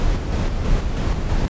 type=noise with tremolo; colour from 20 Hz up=brown; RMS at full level=-18 dBFS; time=0-1.48 s; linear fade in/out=0 ms; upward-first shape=square; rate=3.1 Hz; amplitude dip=40%; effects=resampled to 16000 Hz